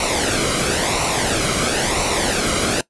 pink noise with flanger, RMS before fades -19 dBFS, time 0-2.81 s, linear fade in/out 2 ms, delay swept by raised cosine 0.6 to 1.15 ms, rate 0.98 Hz, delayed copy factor -0.6, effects noise-tail reverb RT60 0.1 s tail -19 dB re dry + resampled to 24000 Hz

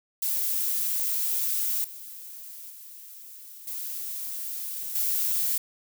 violet noise with level steps, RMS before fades -27 / -42 / -45 / -34 / -26 dBFS, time 0.22-5.58 s, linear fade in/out 5 ms, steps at 1.84 / 2.7 / 3.67 / 4.95 s, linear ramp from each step 5 ms, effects none

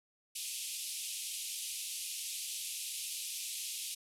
white band-pass noise, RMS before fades -41 dBFS, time 0.35-3.95 s, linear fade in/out 10 ms, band 2500 to 12000 Hz, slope 48 dB/octave, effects none

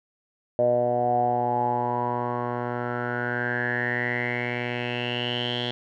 10% pulse tone with low-pass filter sweep, 121.6 Hz, B2, 26 cents flat, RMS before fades -26 dBFS, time 0.59-5.71 s, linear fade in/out 0 ms, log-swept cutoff 600 to 3400 Hz, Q 9.5, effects none

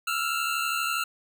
25% pulse tone pair together, 1324.6 / 1396.9 Hz, E6 / F6, +8 / 0 cents, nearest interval minor second, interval 92 cents, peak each -25 dBFS, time 0.07-1.04 s, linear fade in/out 5 ms, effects none

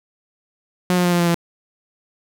sawtooth tone with pitch steps, 180.3 / 178.23 / 176.18 / 174.16 / 172.16 / 170.18 Hz, F#3 / F3 / F3 / F3 / F3 / F3, -45 / +35 / +15 / -5 / -25 / -45 cents, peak -11 dBFS, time 0.9-1.344 s, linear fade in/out 0 ms, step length 74 ms, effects none

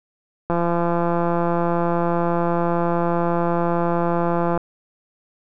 click train, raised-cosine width 1 ms, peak -8 dBFS, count 698, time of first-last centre 0.5-4.576 s, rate 171 Hz, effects none

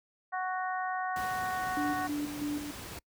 harmonic tone, 370.7 Hz, F#4, 3 cents sharp, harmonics 2 / 3 / 4 / 5, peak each -33 / -37 / -39 / -41 dBFS, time 0.32-2.08 s, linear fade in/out 20 ms
pink noise, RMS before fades -43 dBFS, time 1.16-2.99 s, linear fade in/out 2 ms
sine tone with tremolo, 293.7 Hz, D4, in tune, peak -30 dBFS, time 1.77-2.71 s, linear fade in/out 0 ms, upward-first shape square, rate 3.1 Hz, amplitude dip 55%
effects noise-tail reverb RT60 0.1 s tail -26 dB re dry + high-pass 60 Hz 12 dB/octave

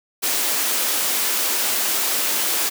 white high-pass noise, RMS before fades -21 dBFS, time 0.22-2.7 s, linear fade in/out 20 ms, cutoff 240 Hz, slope 24 dB/octave, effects none

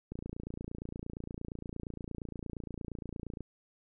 click train, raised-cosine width 3 ms, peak -27 dBFS, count 95, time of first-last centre 0.12-3.407 s, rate 28.6 Hz, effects none

